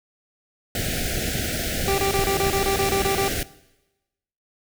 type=band-stop noise; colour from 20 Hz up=pink; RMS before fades=-26 dBFS; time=0.75-3.43 s; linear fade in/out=2 ms; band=760 to 1400 Hz; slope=96 dB/octave
type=clicks; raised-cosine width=5 ms; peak=-18 dBFS; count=12; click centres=0.887 / 0.925 / 1.02 / 1.057 / 1.177 / 1.355 / 1.398 / 1.826 / 1.888 / 2.191 / 2.435 / 2.468 s
type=tone bursts; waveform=25% pulse; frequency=392 Hz; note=G4; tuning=in tune; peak=-17 dBFS; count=11; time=1.88-3.28 s; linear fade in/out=0 ms; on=100 ms; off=30 ms
effects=noise-tail reverb RT60 1.0 s tail -19 dB re dry